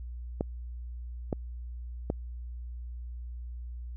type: clicks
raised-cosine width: 2 ms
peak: -15 dBFS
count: 3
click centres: 0.409 / 1.328 / 2.101 s
effects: added 60 Hz sine -37 dBFS peak until 3.96 s